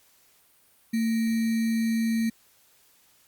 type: tone with sample-and-hold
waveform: sine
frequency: 225.7 Hz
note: A3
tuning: 44 cents sharp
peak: -22 dBFS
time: 0.93-2.3 s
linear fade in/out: 10 ms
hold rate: 2100 Hz
effects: white hiss -61 dBFS RMS until 3.27 s + Opus 48 kbps